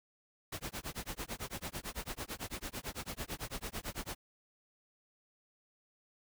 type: noise with tremolo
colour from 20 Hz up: pink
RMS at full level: -39 dBFS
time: 0.52-4.15 s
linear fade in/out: 5 ms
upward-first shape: sine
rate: 9 Hz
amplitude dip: 100%
effects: none